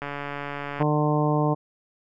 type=click train; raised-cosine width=0.5 ms; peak=-17 dBFS; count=116; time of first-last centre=0.02-0.824 s; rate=143 Hz
type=harmonic tone; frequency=150 Hz; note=D3; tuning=37 cents sharp; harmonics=1 / 2 / 3 / 4 / 5 / 6 / 7; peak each=-23 / -26 / -28 / -29 / -30 / -31 / -31 dBFS; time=0.79-1.55 s; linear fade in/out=20 ms
effects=none